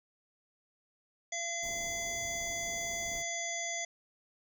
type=harmonic tone; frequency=682 Hz; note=F5; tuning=41 cents flat; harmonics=1 / 3 / 5 / 7 / 9 / 10; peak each=-41 / -39 / -45 / -50 / -39 / -42 dBFS; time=1.32-3.85 s; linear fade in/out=5 ms
type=band-stop noise; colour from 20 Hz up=pink; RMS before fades=-49 dBFS; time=1.62-3.23 s; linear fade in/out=20 ms; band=990 to 6900 Hz; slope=48 dB/octave
type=noise with exponential decay; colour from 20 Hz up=brown; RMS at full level=-47 dBFS; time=3.15-3.34 s; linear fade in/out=2 ms; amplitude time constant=40 ms
effects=none